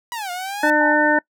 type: linear two-way sweep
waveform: sawtooth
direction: down then up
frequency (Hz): 987.8 to 702 to 876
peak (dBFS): -22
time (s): 0.12-0.7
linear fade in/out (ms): 0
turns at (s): 0.31
type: harmonic tone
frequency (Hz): 300.5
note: D4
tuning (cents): +40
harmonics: 1 / 2 / 3 / 5 / 6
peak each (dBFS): -20 / -20 / -20 / -20 / -20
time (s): 0.63-1.19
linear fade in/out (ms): 5
type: tone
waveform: sine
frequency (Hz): 852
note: G#5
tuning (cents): +44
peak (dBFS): -25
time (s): 0.8-0.94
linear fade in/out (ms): 10
effects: noise-tail reverb RT60 0.1 s tail -25 dB re dry